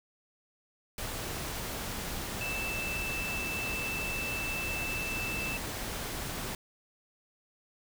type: tone in noise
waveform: sine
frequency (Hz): 2647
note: E7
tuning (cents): +7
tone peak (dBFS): -34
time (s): 2.41-5.57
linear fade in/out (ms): 2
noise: pink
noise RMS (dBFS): -37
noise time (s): 0.98-6.55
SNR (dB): 0
effects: none